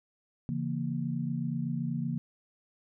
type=chord; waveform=sine; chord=A# diminished; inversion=first; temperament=just; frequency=139.85 / 167.82 / 233.1 Hz; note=C#3 / E3 / A#3; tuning=+16 / +31 / 0 cents; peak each=-34 dBFS; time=0.49-2.18 s; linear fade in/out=0 ms; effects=none